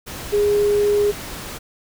sine tone in noise, 411.9 Hz, G#4, 14 cents flat, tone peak -14 dBFS, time 0.32-1.12 s, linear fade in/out 20 ms, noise pink, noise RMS -32 dBFS, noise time 0.06-1.59 s, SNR +15 dB, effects none

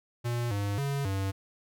square tone with pitch steps, 119.6 / 101.2 / 139.9 / 97.1 Hz, A#2 / G#2 / C#3 / G2, +45 / -44 / +16 / -16 cents, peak -29 dBFS, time 0.24-1.32 s, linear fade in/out 20 ms, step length 270 ms, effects none

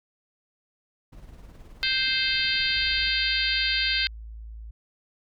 brown noise with tremolo, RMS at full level -43 dBFS, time 1.12-3.1 s, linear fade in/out 10 ms, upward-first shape triangle, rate 19 Hz, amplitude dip 55%
harmonic tone, 523 Hz, C5, 1 cent flat, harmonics 3 / 4 / 5 / 6 / 7 / 8 / 9, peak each -30 / -30 / -30 / -30 / -30 / -30 / -30 dBFS, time 1.83-4.07 s, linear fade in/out 0 ms
sine tone, 55 Hz, A1, in tune, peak -37 dBFS, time 2.76-4.71 s, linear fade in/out 5 ms
effects none

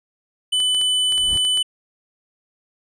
square tone, 3000 Hz, F#7, 23 cents sharp, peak -17 dBFS, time 0.52-1.63 s, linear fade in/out 10 ms
clicks, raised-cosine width 0.2 ms, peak -17 dBFS, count 8, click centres 0.602 / 0.747 / 0.814 / 1.123 / 1.179 / 1.374 / 1.45 / 1.574 s
brown noise with exponential growth, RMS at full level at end -27 dBFS, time 0.99-1.37 s, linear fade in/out 5 ms, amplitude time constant 81 ms
effects resampled to 22050 Hz

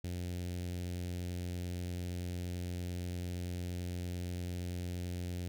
sawtooth tone with notch filter, 88.8 Hz, F2, 29 cents sharp, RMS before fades -39 dBFS, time 0.04-5.48 s, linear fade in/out 0 ms, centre 1100 Hz, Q 0.51, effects none

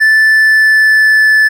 triangle tone with pitch glide, 1756 to 1741.9 Hz, A6 to A6, -4 to -18 cents, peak -3 dBFS, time 0-1.49 s, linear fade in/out 20 ms, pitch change -14 cents, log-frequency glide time 0.31-1.29 s, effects none

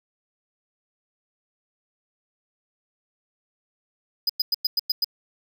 square tone bursts, 4978 Hz, D#8, in tune, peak -19 dBFS, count 7, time 4.27-5.045 s, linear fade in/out 5 ms, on 25 ms, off 100 ms, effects none

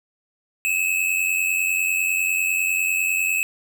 square tone pair together, 2548 / 2638 Hz, D#7 / E7, +41 / +1 cents, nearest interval minor second, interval 60 cents, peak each -23 dBFS, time 0.65-3.43 s, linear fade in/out 0 ms, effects none

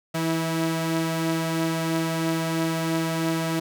sawtooth tone pair together, 163.86 / 324.7 Hz, E3 / E4, -10 / -26 cents, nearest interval octave, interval 1184 cents, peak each -22 dBFS, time 0.14-3.6 s, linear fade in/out 10 ms, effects none

